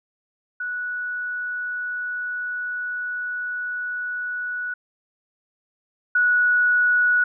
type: tone pair in turn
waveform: sine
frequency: 1472 / 1466.8 Hz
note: F#6 / F#6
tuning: -9 / -15 cents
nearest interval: unison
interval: 6 cents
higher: first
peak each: -25 / -15 dBFS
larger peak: second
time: 0.6-4.74 / 6.15-7.24 s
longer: first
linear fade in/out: 5 ms
effects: none